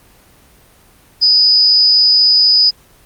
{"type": "tone with amplitude modulation", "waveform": "sine", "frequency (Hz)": 4978, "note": "D#8", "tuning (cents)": 0, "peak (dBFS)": -4, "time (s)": [1.21, 2.71], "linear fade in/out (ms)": 20, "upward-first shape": "sine", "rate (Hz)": 245, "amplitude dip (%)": 60, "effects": ["pink hiss -47 dBFS RMS until 3.05 s", "Opus 24 kbps"]}